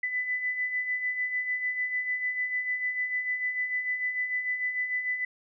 sine beating tone pair, 1993 / 1999.7 Hz, B6 / B6, +15 / +21 cents, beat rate 6.7 Hz, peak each -36 / -28 dBFS, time 0.03-5.25 s, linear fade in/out 5 ms, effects none

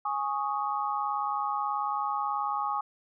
sine chord, Ab suspended fourth, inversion none, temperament just, 830.6 / 1107.5 / 1245.9 Hz, Ab5 / Db6 / Eb6, 0 / -2 / +2 cents, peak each -31 / -32 / -33 dBFS, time 0.05-2.81 s, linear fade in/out 5 ms, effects none

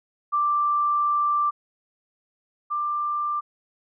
sine tone pair in turn, 1177 / 1185.2 Hz, D6 / D6, +3 / +15 cents, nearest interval unison, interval 12 cents, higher second, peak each -19 / -23 dBFS, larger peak first, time 0.32-1.51 / 2.7-3.41 s, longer first, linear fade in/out 20 ms, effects none

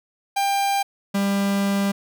45% pulse tone pair in turn, 795 / 198.75 Hz, G5 / G3, +24 / +24 cents, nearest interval 2 octaves, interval 2400 cents, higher first, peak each -19 dBFS, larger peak neither, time 0.36-0.83 / 1.14-1.92 s, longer second, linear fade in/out 10 ms, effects none

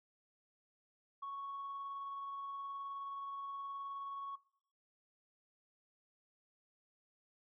sine tone with tremolo, 1108.7 Hz, C#6, in tune, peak -39 dBFS, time 1.22-4.36 s, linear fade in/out 10 ms, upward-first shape triangle, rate 19 Hz, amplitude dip 25%, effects noise-tail reverb RT60 0.6 s tail -20 dB re dry + tanh soft clip ceiling -38 dBFS

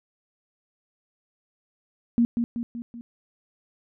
sine tone with echo, 235.5 Hz, A#3, 18 cents sharp, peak -16 dBFS, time 2.18-2.25 s, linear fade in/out 0 ms, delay 190 ms, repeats 4, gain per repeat -5 dB, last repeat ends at 3.01 s, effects none

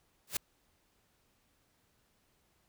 white noise with exponential growth, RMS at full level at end -28 dBFS, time 0.27-0.37 s, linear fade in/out 5 ms, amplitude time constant 21 ms, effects pink hiss -73 dBFS RMS until 2.68 s

